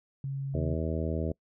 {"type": "tone", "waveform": "sine", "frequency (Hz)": 137, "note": "C#3", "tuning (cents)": -20, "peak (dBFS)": -31, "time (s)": [0.24, 0.74], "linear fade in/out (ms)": 2}
{"type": "harmonic tone", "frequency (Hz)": 80, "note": "D#2", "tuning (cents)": 49, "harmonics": [1, 2, 3, 4, 5, 6, 7, 8], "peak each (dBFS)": [-32, -35, -37, -38, -39, -40, -40, -41], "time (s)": [0.54, 1.32], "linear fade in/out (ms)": 5}
{"effects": ["noise-tail reverb RT60 0.1 s tail -25 dB re dry"]}